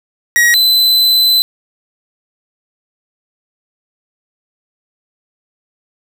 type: tone pair in turn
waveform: 45% pulse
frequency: 1901 / 4028 Hz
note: A#6 / B7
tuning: +33 / +33 cents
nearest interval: octave + minor second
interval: 1300 cents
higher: second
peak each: -7 dBFS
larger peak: neither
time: 0.36-0.54 / 0.54-1.42 s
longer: second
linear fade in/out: 0 ms
effects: none